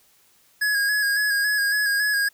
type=tone with vibrato; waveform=square; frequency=1661.2 Hz; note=G#6; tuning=in tune; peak=-20 dBFS; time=0.61-2.29 s; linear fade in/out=10 ms; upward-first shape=square; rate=3.6 Hz; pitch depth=29 cents each way; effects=white hiss -59 dBFS RMS until 2.33 s